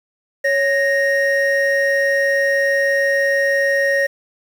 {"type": "tone pair together", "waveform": "triangle", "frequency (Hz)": [554.4, 1863.1], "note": ["C#5", "A#6"], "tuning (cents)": [0, -1], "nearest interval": "octave + major sixth", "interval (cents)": 2099, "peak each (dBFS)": -15, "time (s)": [0.44, 4.07], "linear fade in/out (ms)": 10, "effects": ["7-bit"]}